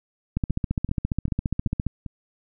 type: two click trains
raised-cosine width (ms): 5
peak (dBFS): -11 / -20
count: 23 / 5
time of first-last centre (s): 0.37-1.867 / 0.5-2.062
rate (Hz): 14.7 / 2.56
effects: none

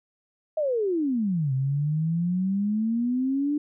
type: exponential two-way sweep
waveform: sine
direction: down then up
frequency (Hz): 643 to 130 to 298.9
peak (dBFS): -22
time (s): 0.57-3.58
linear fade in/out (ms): 5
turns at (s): 1.53
effects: none

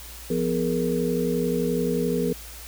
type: tone cluster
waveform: sine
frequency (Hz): 173 / 250 / 419.5 / 471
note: F3 / B3 / G#4 / A#4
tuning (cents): -16 / +21 / +17 / +18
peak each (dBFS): -27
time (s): 0.3-2.33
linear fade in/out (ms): 5
effects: added 58 Hz sine -42 dBFS peak until 2.67 s + white hiss -42 dBFS RMS until 2.67 s

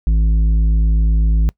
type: tone with tanh clipping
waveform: sine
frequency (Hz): 54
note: A1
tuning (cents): -32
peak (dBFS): -12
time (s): 0.07-1.49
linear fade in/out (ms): 0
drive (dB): 8
effects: noise-tail reverb RT60 0.1 s tail -24 dB re dry

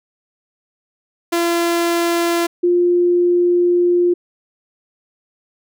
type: tone pair in turn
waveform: sawtooth / sine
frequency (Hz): 341 / 351.8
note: F4 / F4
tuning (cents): -41 / +13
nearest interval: minor second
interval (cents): 54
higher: second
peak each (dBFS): -11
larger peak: neither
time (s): 1.32-2.47 / 2.63-4.14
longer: second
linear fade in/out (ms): 10
effects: none

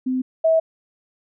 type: tone pair in turn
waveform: sine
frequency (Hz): 257 / 646.9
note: C4 / E5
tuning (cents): -31 / -33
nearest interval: octave + major third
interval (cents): 1598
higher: second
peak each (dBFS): -19 / -13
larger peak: second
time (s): 0.06-0.22 / 0.44-0.6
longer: neither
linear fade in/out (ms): 10
effects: none

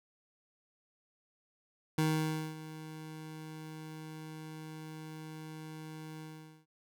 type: tone with ADSR envelope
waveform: 25% pulse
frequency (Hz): 156.7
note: D#3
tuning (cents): +13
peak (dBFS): -23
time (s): 1.98-6.66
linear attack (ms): 4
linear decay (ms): 560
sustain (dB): -17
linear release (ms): 450
effects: none

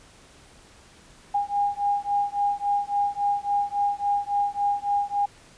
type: beating tone pair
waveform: sine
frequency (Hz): 811 / 814.6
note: G#5 / G#5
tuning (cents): -41 / -34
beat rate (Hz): 3.6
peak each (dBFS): -25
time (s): 1.34-5.26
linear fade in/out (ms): 10
effects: pink hiss -52 dBFS RMS until 5.57 s + resampled to 22050 Hz

